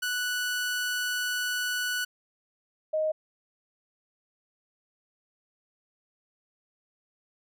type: tone pair in turn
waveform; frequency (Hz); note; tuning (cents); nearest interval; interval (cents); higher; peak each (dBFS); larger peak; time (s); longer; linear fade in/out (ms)
sawtooth / sine; 1480 / 623.7; F#6 / D#5; 0 / +4; octave + minor third; 1496; first; -24; neither; 0.02-2.05 / 2.93-3.12; first; 10
effects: none